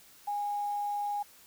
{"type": "tone with quantisation", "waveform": "sine", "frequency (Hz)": 821, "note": "G#5", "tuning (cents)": -20, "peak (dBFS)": -30, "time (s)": [0.27, 1.23], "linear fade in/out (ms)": 10, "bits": 9, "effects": ["white hiss -57 dBFS RMS until 1.46 s"]}